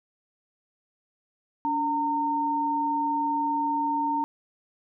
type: tone pair together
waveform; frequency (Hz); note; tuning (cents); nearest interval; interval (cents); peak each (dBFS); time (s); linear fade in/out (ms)
sine; 288.2 / 915; D4 / A#5; -33 / -32; octave + minor sixth; 2001; -30 / -24; 1.65-4.24; 0
effects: none